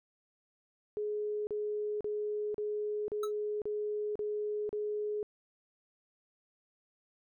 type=tone bursts; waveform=sine; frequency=420 Hz; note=G#4; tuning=19 cents sharp; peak=-32 dBFS; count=8; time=0.97-5.229 s; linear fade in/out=0 ms; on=500 ms; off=37 ms
type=tone with exponential decay; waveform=square; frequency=1300 Hz; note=E6; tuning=24 cents flat; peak=-35 dBFS; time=3.23-3.32 s; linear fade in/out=5 ms; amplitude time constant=18 ms
effects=none